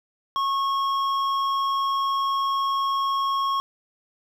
sine tone with hard clipping, 1094 Hz, C#6, 23 cents flat, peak -23 dBFS, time 0.36-3.6 s, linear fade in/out 0 ms, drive 8 dB, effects none

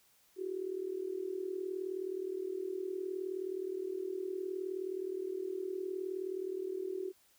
sine tone with amplitude modulation, 375.2 Hz, F#4, 24 cents sharp, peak -32 dBFS, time 0.36-7.13 s, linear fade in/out 50 ms, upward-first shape sine, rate 39.3 Hz, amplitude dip 80%, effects white hiss -68 dBFS RMS until 7.38 s

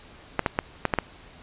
clicks, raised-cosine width 0.5 ms, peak -6 dBFS, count 6, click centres 0.393 / 0.462 / 0.589 / 0.853 / 0.938 / 0.987 s, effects pink hiss -49 dBFS RMS until 1.42 s + resampled to 8000 Hz

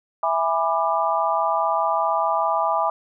sine chord, E dominant seventh, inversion none, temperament just, 659.3 / 824.1 / 988.9 / 1186.7 Hz, E5 / G#5 / B5 / D6, 0 / -14 / +2 / +18 cents, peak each -24 dBFS, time 0.23-2.9 s, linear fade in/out 2 ms, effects none

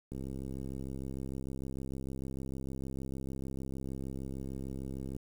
click train, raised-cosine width 3 ms, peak -28 dBFS, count 337, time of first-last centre 0.12-5.165 s, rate 66.6 Hz, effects 9-bit

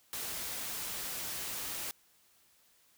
white noise, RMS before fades -39 dBFS, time 0.13-1.91 s, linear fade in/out 0 ms, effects white hiss -67 dBFS RMS until 2.97 s

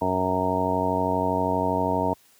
harmonic tone, 92.5 Hz, F#2, in tune, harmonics 1 / 2 / 3 / 4 / 5 / 6 / 7 / 8 / 9 / 10, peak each -32 / -32 / -29 / -35 / -30 / -35 / -28 / -36 / -35 / -26 dBFS, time 0.01-2.14 s, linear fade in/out 10 ms, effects white hiss -58 dBFS RMS until 2.39 s + high-pass 60 Hz 12 dB/octave

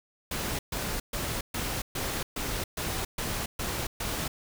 pink noise bursts, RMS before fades -32 dBFS, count 10, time 0.31-4.28 s, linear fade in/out 5 ms, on 280 ms, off 130 ms, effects none

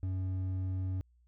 sine tone with hard clipping, 93.4 Hz, F#2, 17 cents sharp, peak -33 dBFS, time 0.03-1.01 s, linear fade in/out 0 ms, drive 5 dB, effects added 60 Hz sine -63 dBFS peak until 1.27 s

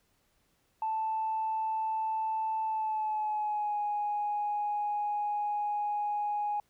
sine tone with pitch glide, 880 to 830.6 Hz, A5 to G#5, 0 to 0 cents, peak -28 dBFS, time 0.82-6.6 s, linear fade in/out 2 ms, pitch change -100 cents, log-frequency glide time 2.64-3.79 s, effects tanh soft clip ceiling -24 dBFS + pink hiss -72 dBFS RMS until 6.69 s

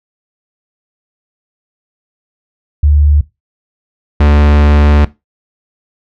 sine / 45% pulse tone pair in turn, 73.5 / 73.5 Hz, D2 / D2, +2 / +2 cents, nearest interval unison, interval 0 cents, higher neither, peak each -5 dBFS, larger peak neither, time 2.83-3.21 / 4.2-5.05 s, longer second, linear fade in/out 5 ms, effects noise-tail reverb RT60 0.2 s tail -17 dB re dry + low-pass 3000 Hz 12 dB/octave

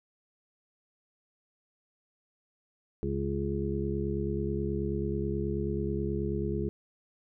harmonic tone, 69.3 Hz, C#2, in tune, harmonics 1 / 2 / 3 / 5 / 6, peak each -35 / -35 / -35 / -35 / -35 dBFS, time 3.03-6.69 s, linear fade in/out 0 ms, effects none

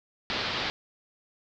white low-pass noise, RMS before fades -31 dBFS, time 0.3-0.7 s, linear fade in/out 0 ms, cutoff 4700 Hz, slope 48 dB/octave, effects none

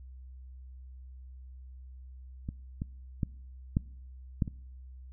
clicks, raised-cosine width 5 ms, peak -23 / -21 / -16 / -13 / -14 / -25 dBFS, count 6, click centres 2.489 / 2.819 / 3.232 / 3.769 / 4.422 / 4.478 s, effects noise-tail reverb RT60 0.8 s tail -25 dB re dry + added 64 Hz sine -45 dBFS peak until 5.12 s

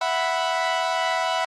sawtooth chord, E suspended second, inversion none, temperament equal, 659.3 / 740 / 987.8 Hz, E5 / F#5 / B5, 0 / 0 / 0 cents, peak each -22 dBFS, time 0.01-1.45 s, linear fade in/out 5 ms, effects low-pass 5000 Hz 12 dB/octave + Opus 48 kbps

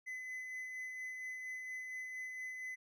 triangle tone with tremolo, 2022 Hz, B6, 40 cents sharp, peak -39 dBFS, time 0.06-2.76 s, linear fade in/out 20 ms, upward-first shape sine, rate 4.3 Hz, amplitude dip 30%, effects none

